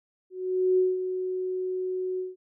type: tone with ADSR envelope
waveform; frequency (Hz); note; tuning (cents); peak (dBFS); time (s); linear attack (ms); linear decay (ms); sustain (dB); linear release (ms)
sine; 370; F#4; 0; -18; 0.3-2.36; 480; 190; -9; 170
effects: none